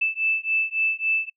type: beating tone pair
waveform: sine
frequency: 2634 / 2637.6 Hz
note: E7 / E7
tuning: -2 / 0 cents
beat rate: 3.6 Hz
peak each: -24 dBFS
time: 0.01-1.3 s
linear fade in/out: 10 ms
effects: noise-tail reverb RT60 0.1 s tail -26 dB re dry